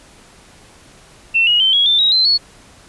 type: tone with pitch steps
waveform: sine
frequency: 2698 / 2892 / 3099 / 3322 / 3560 / 3816 / 4089 / 4383 Hz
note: E7 / F#7 / G7 / G#7 / A7 / A#7 / C8 / C#8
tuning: +40 / -40 / -21 / 0 / +20 / +40 / -41 / -20 cents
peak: -10 dBFS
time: 1.34-2.38 s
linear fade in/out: 20 ms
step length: 130 ms
effects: pink hiss -45 dBFS RMS until 2.88 s + resampled to 24000 Hz

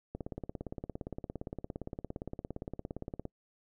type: click train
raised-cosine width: 2 ms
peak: -25 dBFS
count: 55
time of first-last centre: 0.15-3.253 s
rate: 17.4 Hz
effects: noise-tail reverb RT60 0.1 s tail -25 dB re dry

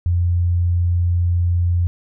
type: tone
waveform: sine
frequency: 87.31 Hz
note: F2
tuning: in tune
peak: -14 dBFS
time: 0.06-1.87 s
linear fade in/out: 0 ms
effects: none

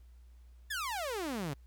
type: exponential sweep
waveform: sawtooth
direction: down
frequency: 1800 to 130.81 Hz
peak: -31 dBFS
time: 0.7-1.54 s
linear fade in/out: 10 ms
effects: added 60 Hz sine -53 dBFS peak until 1.66 s + pink hiss -74 dBFS RMS until 1.66 s

